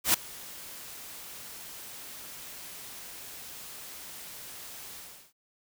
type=noise with ADSR envelope; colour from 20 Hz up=white; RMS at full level=-21 dBFS; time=0.04-5.33 s; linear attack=100 ms; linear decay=5 ms; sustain=-23 dB; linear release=360 ms; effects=none